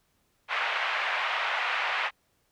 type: band-pass noise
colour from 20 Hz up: white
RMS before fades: -29 dBFS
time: 0.48-2.11 s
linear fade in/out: 50 ms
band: 690 to 2600 Hz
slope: 24 dB/octave
effects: pink hiss -71 dBFS RMS until 2.51 s